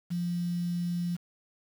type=tone with quantisation; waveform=sine; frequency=174.3 Hz; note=F3; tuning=3 cents flat; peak=-28 dBFS; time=0.1-1.17 s; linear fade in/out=20 ms; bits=8; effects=none